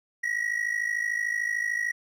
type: ring-modulated tone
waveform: triangle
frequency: 1914 Hz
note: A#6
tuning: 45 cents sharp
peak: -21 dBFS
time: 0.23-1.92 s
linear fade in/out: 10 ms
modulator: 26.7 Hz
effects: none